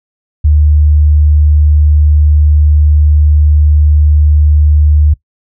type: tone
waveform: sine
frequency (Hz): 75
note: D2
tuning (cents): +37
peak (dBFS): -4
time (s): 0.44-5.14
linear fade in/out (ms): 10
effects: noise-tail reverb RT60 0.1 s tail -19 dB re dry